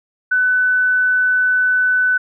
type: tone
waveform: sine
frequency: 1500 Hz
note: F#6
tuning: 23 cents sharp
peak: -12 dBFS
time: 0.31-2.18 s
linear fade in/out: 10 ms
effects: none